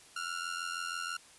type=ring-modulated tone; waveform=sawtooth; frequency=1396.9 Hz; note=F6; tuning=in tune; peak=-29 dBFS; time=0.16-1.17 s; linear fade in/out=5 ms; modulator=43.1 Hz; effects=white hiss -57 dBFS RMS until 1.38 s + resampled to 24000 Hz